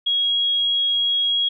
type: tone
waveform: sine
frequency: 3301 Hz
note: G#7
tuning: 11 cents flat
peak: -17 dBFS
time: 0.06-1.49 s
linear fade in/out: 10 ms
effects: none